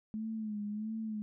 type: tone with vibrato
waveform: sine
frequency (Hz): 214.3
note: A3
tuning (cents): -45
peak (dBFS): -35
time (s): 0.14-1.22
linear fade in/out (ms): 0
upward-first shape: sine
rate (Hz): 1.5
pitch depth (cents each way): 64
effects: none